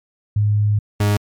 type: tone pair in turn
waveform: sine / 40% pulse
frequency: 104.5 / 103.12 Hz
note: G#2 / G#2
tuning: +11 / -12 cents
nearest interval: unison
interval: 23 cents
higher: first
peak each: -13 dBFS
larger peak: neither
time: 0.36-0.79 / 1-1.17 s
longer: first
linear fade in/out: 5 ms
effects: MP3 96 kbps